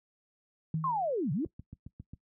sine tone with exponential decay, 158.9 Hz, D#3, 37 cents sharp, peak -26 dBFS, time 0.74-1.14 s, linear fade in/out 2 ms, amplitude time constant 85 ms
sine linear two-way sweep, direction down then up, 1100 to 125.5 to 350.4 Hz, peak -28 dBFS, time 0.84-1.45 s, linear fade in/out 2 ms, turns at 1.32 s
click train, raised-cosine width 5 ms, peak -31 dBFS, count 6, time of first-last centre 1.46-2.135 s, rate 7.41 Hz
effects noise-tail reverb RT60 0.1 s tail -20 dB re dry + high-pass 60 Hz 12 dB/octave

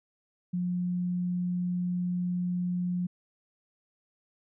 sine tone, 178.4 Hz, F3, 37 cents sharp, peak -27 dBFS, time 0.53-3.07 s, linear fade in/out 10 ms, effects none

